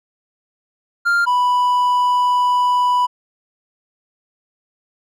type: tone pair in turn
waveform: triangle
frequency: 1396.9 / 987.8 Hz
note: F6 / B5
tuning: 0 / 0 cents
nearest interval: tritone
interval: 600 cents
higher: first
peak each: -11 dBFS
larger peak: neither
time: 1.05-1.26 / 1.26-3.07 s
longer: second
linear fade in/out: 20 ms
effects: none